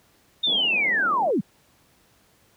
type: linear sweep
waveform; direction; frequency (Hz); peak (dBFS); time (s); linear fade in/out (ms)
sine; down; 3693 to 150; -19; 0.43-1.41; 10
type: band-pass noise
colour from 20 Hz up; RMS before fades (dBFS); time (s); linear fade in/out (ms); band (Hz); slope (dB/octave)
pink; -37; 0.47-1.31; 2; 180 to 890; 48
effects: pink hiss -60 dBFS RMS until 2.56 s + high-pass 60 Hz 12 dB/octave